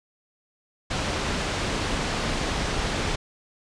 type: low-pass noise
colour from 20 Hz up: pink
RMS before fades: -27 dBFS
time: 0.9-3.16 s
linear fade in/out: 10 ms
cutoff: 5600 Hz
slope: 12 dB/octave
effects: resampled to 22050 Hz